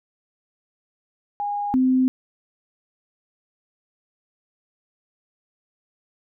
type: tone pair in turn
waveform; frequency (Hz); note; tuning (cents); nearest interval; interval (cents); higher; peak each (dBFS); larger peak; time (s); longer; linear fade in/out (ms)
sine; 819 / 258; G#5 / C4; -24 / -24; octave + minor sixth; 2000; first; -23 / -15; second; 1.4-1.74 / 1.74-2.08; neither; 0
effects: none